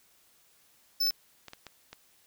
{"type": "tone", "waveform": "square", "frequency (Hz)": 5274, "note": "E8", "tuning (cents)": 0, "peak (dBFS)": -25, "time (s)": [1, 1.11], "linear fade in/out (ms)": 10}
{"type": "clicks", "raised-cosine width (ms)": 0.2, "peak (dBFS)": -26, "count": 6, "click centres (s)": [1.07, 1.108, 1.483, 1.534, 1.667, 1.93]}
{"effects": ["white hiss -64 dBFS RMS until 2.26 s"]}